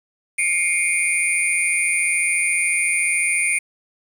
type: tone cluster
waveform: sine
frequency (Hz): 2131 / 2271 / 2445 / 9270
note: C7 / C#7 / D#7 / D9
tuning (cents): +31 / +41 / -31 / -24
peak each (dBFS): -22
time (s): 0.38-3.59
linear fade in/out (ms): 10
effects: tanh soft clip ceiling -9 dBFS + 7-bit